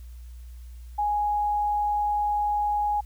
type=tone; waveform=sine; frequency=830.6 Hz; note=G#5; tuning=in tune; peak=-22 dBFS; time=0.98-3.01 s; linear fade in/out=10 ms; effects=added 60 Hz sine -39 dBFS peak until 3.05 s + white hiss -61 dBFS RMS until 3.05 s